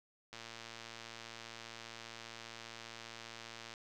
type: click train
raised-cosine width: 0.2 ms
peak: -30 dBFS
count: 393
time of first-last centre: 0.33-3.739 s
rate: 115 Hz
effects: none